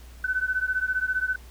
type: beating tone pair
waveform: sine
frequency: 1505 / 1520 Hz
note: F#6 / F#6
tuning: +29 / +46 cents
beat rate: 15 Hz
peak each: -26 / -27 dBFS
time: 0.24-1.36 s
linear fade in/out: 5 ms
effects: added 60 Hz sine -43 dBFS peak until 1.5 s + pink hiss -53 dBFS RMS until 1.5 s